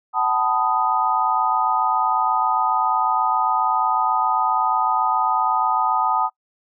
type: chord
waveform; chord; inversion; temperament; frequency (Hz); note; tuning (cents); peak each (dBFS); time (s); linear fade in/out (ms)
sine; B dominant seventh; second; equal with one note detuned; 753.4 / 880 / 987.8 / 1244.5; F#5 / A5 / B5 / D#6; +31 / 0 / 0 / 0; -24 / -21 / -25 / -21; 0.13-6.3; 50
effects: noise-tail reverb RT60 0.1 s tail -25 dB re dry